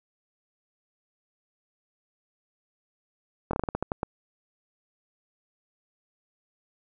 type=slowing click train; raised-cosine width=1 ms; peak=-13 dBFS; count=10; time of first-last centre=3.51-4.031 s; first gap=23 ms; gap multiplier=1.22; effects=none